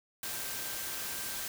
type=tone in noise; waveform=sine; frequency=1568 Hz; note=G6; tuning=in tune; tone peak=-49 dBFS; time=0.23-1.48 s; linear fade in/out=2 ms; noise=white; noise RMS=-38 dBFS; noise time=0.23-1.48 s; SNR=-14 dB; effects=none